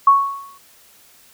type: tone with exponential decay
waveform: sine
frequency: 1108.7 Hz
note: C#6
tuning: in tune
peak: -5 dBFS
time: 0.07-0.58 s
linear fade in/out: 5 ms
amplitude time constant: 110 ms
effects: white hiss -50 dBFS RMS until 1.33 s